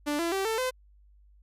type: tone with pitch steps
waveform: sawtooth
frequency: 293.7 / 337.4 / 387.5 / 445.2 / 511.4 Hz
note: D4 / E4 / G4 / A4 / C5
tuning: 0 / +40 / -20 / +20 / -40 cents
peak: -23 dBFS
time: 0.06-0.71 s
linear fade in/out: 20 ms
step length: 130 ms
effects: added 50 Hz sine -55 dBFS peak until 1.42 s + resampled to 32000 Hz